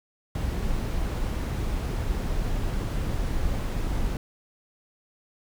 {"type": "noise", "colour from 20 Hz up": "brown", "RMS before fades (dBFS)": -27, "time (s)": [0.35, 4.17], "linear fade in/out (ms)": 2, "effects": []}